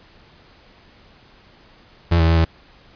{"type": "tone with pitch steps", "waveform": "35% pulse", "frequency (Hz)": [84.8, 81.7, 82.6, 81.6], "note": ["E2", "E2", "E2", "E2"], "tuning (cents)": [50, -15, 4, -17], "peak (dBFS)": -11, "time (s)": [2.11, 2.45], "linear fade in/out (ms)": 10, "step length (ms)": 85, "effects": ["pink hiss -50 dBFS RMS until 2.95 s", "resampled to 11025 Hz"]}